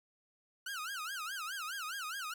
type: tone with vibrato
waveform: sawtooth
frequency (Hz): 1418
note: F6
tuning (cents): +26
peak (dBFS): -35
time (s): 0.66-2.34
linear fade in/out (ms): 5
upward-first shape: sine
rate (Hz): 4.8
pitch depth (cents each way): 250
effects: 11-bit

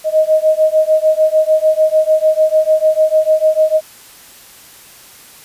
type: beating tone pair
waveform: sine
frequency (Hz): 622.3 / 629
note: D#5 / D#5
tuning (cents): 0 / +19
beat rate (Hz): 6.7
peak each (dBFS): -12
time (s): 0.04-3.81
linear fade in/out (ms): 50
effects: white hiss -40 dBFS RMS until 5.44 s + resampled to 32000 Hz

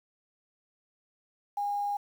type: tone with quantisation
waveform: sine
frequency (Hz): 815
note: G#5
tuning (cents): -33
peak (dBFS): -28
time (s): 1.57-1.97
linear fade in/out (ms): 5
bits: 9
effects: none

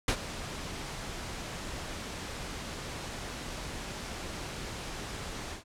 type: noise with ADSR envelope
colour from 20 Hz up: pink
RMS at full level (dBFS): -25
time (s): 0.08-5.64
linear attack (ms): 3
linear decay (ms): 74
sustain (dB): -14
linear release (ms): 120
effects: low-pass 8000 Hz 12 dB/octave

